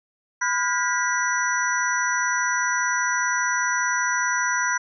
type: tone cluster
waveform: sine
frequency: 995 / 1430 / 1610 / 1952 / 5900 Hz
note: B5 / F6 / G6 / B6 / F#8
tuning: +13 / +41 / +46 / -21 / -6 cents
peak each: -26 / -26 / -27 / -28 / -28 dBFS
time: 0.41-4.78 s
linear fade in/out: 10 ms
effects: none